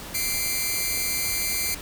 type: tone pair together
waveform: 5% pulse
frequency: 2086 / 2338 Hz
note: C7 / D7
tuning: -6 / -8 cents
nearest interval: major second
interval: 198 cents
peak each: -17 dBFS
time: 0.14-1.75 s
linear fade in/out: 10 ms
effects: pink hiss -38 dBFS RMS until 1.81 s